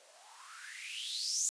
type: noise with band-pass filter sweep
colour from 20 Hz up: violet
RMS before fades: -40 dBFS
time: 0-1.49 s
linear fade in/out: 0 ms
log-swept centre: 510 to 7200 Hz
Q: 8.4
effects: resampled to 22050 Hz